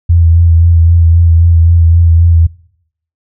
sine tone with vibrato, 83.8 Hz, E2, 29 cents sharp, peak -3 dBFS, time 0.09-2.47 s, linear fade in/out 10 ms, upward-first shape sine, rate 3.8 Hz, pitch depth 31 cents each way, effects noise-tail reverb RT60 0.7 s tail -23 dB re dry

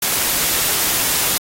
white noise, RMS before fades -18 dBFS, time 0.02-1.38 s, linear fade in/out 5 ms, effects AAC 48 kbps

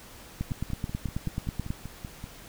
two click trains, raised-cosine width 5 ms, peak -24 / -17 dBFS, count 10 / 13, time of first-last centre 0.51-2.241 / 0.41-1.704 s, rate 5.2 / 9.27 Hz, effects pink hiss -48 dBFS RMS until 2.48 s

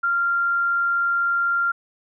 sine tone, 1388 Hz, F6, 11 cents flat, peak -18 dBFS, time 0.03-1.72 s, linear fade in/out 10 ms, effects none

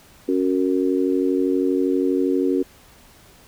sine chord, F# major, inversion second, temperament just, 277.5 / 370 / 462.5 Hz, C#4 / F#4 / A#4, +2 / 0 / -14 cents, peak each -20 / -21 / -25 dBFS, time 0.28-2.63 s, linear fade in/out 10 ms, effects pink hiss -50 dBFS RMS until 3.47 s

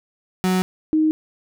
35% pulse / sine tone pair in turn, 185 / 312 Hz, F#3 / D#4, 0 / +5 cents, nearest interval major sixth, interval 905 cents, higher second, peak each -15 / -14 dBFS, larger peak second, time 0.44-0.62 / 0.93-1.11 s, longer neither, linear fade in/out 0 ms, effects none

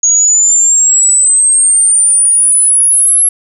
sine exponential sweep, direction up, 6645 to 11175 Hz, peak -5 dBFS, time 0.03-3.29 s, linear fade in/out 5 ms, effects none

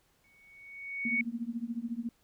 sine tone with exponential growth, 2228 Hz, C#7, 8 cents sharp, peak -25 dBFS, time 0.24-1.21 s, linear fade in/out 2 ms, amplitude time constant 210 ms
sine tone with tremolo, 233.8 Hz, A#3, 5 cents sharp, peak -29 dBFS, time 1.05-2.09 s, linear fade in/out 2 ms, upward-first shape triangle, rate 14 Hz, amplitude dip 100%
effects pink hiss -70 dBFS RMS until 2.23 s

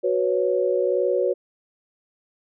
sine chord, F# suspended fourth, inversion none, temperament just, 370 / 493.3 / 555 Hz, F#4 / B4 / C#5, 0 / -2 / +2 cents, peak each -23 dBFS, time 0.03-1.34 s, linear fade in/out 20 ms, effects none

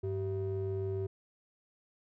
triangle ring-modulated tone, 142.7 Hz, D3, 49 cents flat, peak -27 dBFS, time 0.03-1.07 s, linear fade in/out 10 ms, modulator 242 Hz, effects none

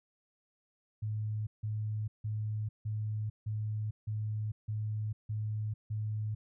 sine tone bursts, 107.3 Hz, A2, 43 cents flat, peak -32 dBFS, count 9, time 1.02-6.35 s, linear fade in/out 10 ms, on 450 ms, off 160 ms, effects none

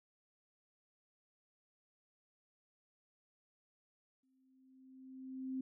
sine tone with exponential growth, 261.6 Hz, C4, in tune, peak -36 dBFS, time 4.23-5.61 s, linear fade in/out 5 ms, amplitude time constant 300 ms, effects none

